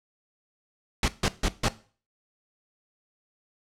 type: noise bursts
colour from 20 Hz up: pink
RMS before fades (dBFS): -23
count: 4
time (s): 1.03-1.684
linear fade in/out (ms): 2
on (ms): 51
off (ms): 150
effects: noise-tail reverb RT60 0.4 s tail -17 dB re dry + low-pass 7000 Hz 12 dB/octave